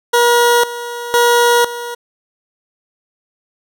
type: tone with tremolo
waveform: 20% pulse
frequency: 478.1 Hz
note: A#4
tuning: 44 cents sharp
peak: -4 dBFS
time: 0.13-1.95 s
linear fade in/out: 10 ms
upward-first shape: square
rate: 0.99 Hz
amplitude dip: 80%
effects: none